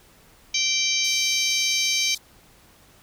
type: harmonic tone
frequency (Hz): 779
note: G5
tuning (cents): -11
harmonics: 3 / 4 / 5 / 6 / 7 / 8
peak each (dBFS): -26 / -28 / -28 / -29 / -29 / -26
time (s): 0.54-2.15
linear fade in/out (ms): 5
type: band-pass noise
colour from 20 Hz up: pink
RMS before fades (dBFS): -39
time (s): 1.04-2.18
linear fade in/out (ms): 5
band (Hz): 3600 to 15000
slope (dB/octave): 96
effects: pink hiss -54 dBFS RMS until 3.02 s